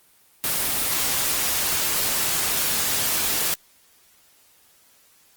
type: noise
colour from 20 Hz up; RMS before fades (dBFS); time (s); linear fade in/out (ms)
white; -23; 0.44-3.54; 0
effects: white hiss -57 dBFS RMS until 5.36 s + Opus 24 kbps